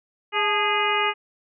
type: harmonic tone with a mistuned harmonic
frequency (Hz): 412.2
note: G#4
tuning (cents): -13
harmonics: 1 / 2 / 3 / 4 / 5 / 6 / 7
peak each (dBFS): -28 / -26 / -25 / -31 / -27 / -28 / -28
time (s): 0.32-1.14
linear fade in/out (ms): 50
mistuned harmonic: 2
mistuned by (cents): +69
effects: none